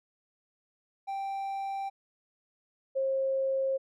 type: tone pair in turn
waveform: triangle / sine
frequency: 784 / 535.5 Hz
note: G5 / C5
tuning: 0 / +40 cents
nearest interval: perfect fifth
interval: 660 cents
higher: first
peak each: -30 / -26 dBFS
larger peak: second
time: 1.07-1.9 / 2.95-3.78 s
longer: neither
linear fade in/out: 20 ms
effects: none